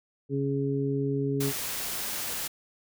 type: harmonic tone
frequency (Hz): 138.59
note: C#3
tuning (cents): 0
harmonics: 1 / 2 / 3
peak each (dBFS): -29 / -30 / -30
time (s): 0.29-1.53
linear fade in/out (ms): 50
type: noise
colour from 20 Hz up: white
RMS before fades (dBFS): -33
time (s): 1.4-2.48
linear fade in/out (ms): 10
effects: none